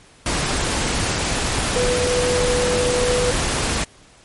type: tone in noise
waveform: sine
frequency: 493.9 Hz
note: B4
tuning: in tune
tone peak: -18 dBFS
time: 1.76-3.31 s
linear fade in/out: 2 ms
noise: pink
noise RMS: -21 dBFS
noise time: 0.26-3.84 s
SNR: 0 dB
effects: pink hiss -49 dBFS RMS until 4.24 s + MP3 48 kbps